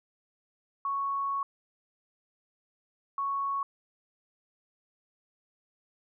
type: tone pair in turn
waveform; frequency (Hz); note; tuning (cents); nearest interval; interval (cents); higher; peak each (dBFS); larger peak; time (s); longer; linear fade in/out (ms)
sine; 1108.7 / 1108.7; C#6 / C#6; 0 / 0; unison; 0; neither; -28; neither; 0.85-1.43 / 3.18-3.63; first; 2
effects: none